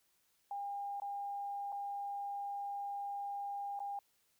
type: tone with dropouts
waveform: sine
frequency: 805 Hz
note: G5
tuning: 46 cents sharp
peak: -38 dBFS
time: 0.51-3.99 s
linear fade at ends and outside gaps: 2 ms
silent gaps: 1-1.019 / 1.721-1.725 / 3.792-3.802 s
effects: white hiss -75 dBFS RMS until 4.39 s